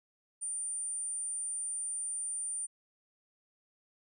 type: tone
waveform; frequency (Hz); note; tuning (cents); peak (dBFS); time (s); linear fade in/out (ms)
sine; 9080; C#9; +41; -34; 0.41-2.67; 20
effects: none